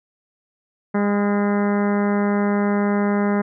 harmonic tone with a mistuned harmonic, 203.6 Hz, G#3, 34 cents flat, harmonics 1 / 2 / 3 / 4 / 5 / 6 / 7 / 8 / 9 / 10, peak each -18 / -24 / -28 / -30 / -32 / -34 / -35 / -36 / -37 / -38 dBFS, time 0.94-3.42 s, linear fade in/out 10 ms, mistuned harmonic 6, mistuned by +36 cents, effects none

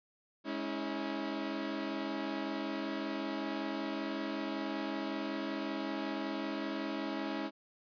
sawtooth chord, C# minor, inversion second, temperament equal with one note detuned, 207.7 / 277.2 / 322.5 Hz, G#3 / C#4 / E4, 0 / 0 / -38 cents, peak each -38 / -35 / -35 dBFS, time 0.44-7.51 s, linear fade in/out 50 ms, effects resampled to 11025 Hz

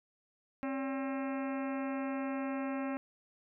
harmonic tone with a mistuned harmonic, 267.3 Hz, C4, 37 cents sharp, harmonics 1 / 2 / 3 / 4 / 5 / 6 / 7 / 8 / 9 / 10, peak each -35 / -41 / -45 / -47 / -49 / -51 / -52 / -53 / -54 / -55 dBFS, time 0.63-2.97 s, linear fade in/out 0 ms, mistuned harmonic 2, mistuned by +98 cents, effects none

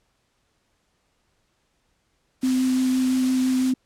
white noise, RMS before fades -34 dBFS, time 2.41-3.74 s, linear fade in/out 50 ms
sine tone with vibrato, 257.6 Hz, C4, 27 cents flat, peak -18 dBFS, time 2.43-3.74 s, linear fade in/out 5 ms, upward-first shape sine, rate 5.9 Hz, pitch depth 9 cents each way
effects pink hiss -69 dBFS RMS until 3.85 s + low-pass 9000 Hz 12 dB/octave

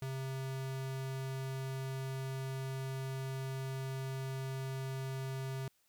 square tone, 133.1 Hz, C3, 30 cents sharp, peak -38 dBFS, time 0.02-5.68 s, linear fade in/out 2 ms, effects white hiss -74 dBFS RMS until 5.88 s

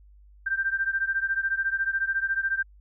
sine beating tone pair, 1568 / 1582 Hz, G6 / G6, 0 / +15 cents, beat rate 14 Hz, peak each -26 / -28 dBFS, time 0.46-2.63 s, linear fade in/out 10 ms, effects added 50 Hz sine -50 dBFS peak until 2.8 s

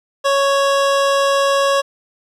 25% pulse tone, 554.4 Hz, C#5, in tune, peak -9 dBFS, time 0.24-1.82 s, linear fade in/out 20 ms, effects low-pass 8000 Hz 12 dB/octave + 8-bit

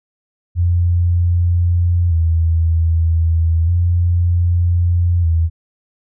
sine tone with vibrato, 84.6 Hz, E2, 45 cents sharp, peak -11 dBFS, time 0.55-5.5 s, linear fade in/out 50 ms, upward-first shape square, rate 0.32 Hz, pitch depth 50 cents each way, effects none

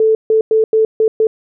sine tone bursts at uneven times, 440 Hz, A4, in tune, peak -8 dBFS, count 6, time 0-0.15 / 0.3-0.41 / 0.51-0.64 / 0.73-0.85 / 1-1.08 / 1.2-1.27 s, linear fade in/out 2 ms, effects none

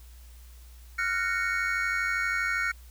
triangle chord, Gb major seventh, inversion third, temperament just, 1387.5 / 1480 / 1850 / 2220 Hz, F6 / Gb6 / Bb6 / Db7, -12 / 0 / -14 / +2 cents, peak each -29 / -30 / -31 / -29 dBFS, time 0.98-2.72 s, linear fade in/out 10 ms, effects added 60 Hz sine -46 dBFS peak until 2.9 s + white hiss -58 dBFS RMS until 2.9 s

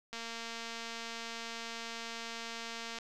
click train, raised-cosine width 0.2 ms, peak -25 dBFS, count 658, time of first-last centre 0.13-2.987 s, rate 230 Hz, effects none

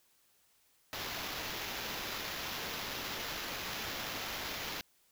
blue noise with sample-and-hold, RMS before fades -40 dBFS, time 0.93-4.81 s, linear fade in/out 0 ms, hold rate 8820 Hz, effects white hiss -70 dBFS RMS until 5.11 s

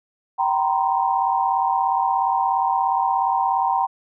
sine tone cluster, 773 / 937 / 974 / 1037 Hz, G5 / A#5 / B5 / C6, -24 / +9 / -24 / -16 cents, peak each -21 / -21 / -29 / -25 dBFS, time 0.38-3.87 s, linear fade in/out 20 ms, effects none

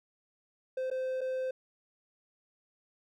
triangle tone with dropouts, 518 Hz, C5, 17 cents flat, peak -29 dBFS, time 0.77-1.51 s, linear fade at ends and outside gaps 5 ms, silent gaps 0.902-0.912 / 1.209-1.213 s, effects none

